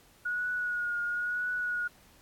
sine tone with vibrato, 1450 Hz, F#6, 35 cents flat, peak -29 dBFS, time 0.25-1.88 s, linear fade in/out 10 ms, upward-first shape triangle, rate 0.99 Hz, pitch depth 34 cents each way, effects pink hiss -60 dBFS RMS until 2.21 s + AAC 64 kbps

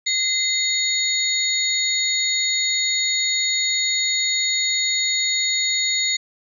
sine tone cluster, 2062 / 3734 / 4357 / 6860 Hz, C7 / A#7 / C#8 / A8, -26 / +2 / -31 / -45 cents, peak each -24 dBFS, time 0.06-6.17 s, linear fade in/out 10 ms, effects none

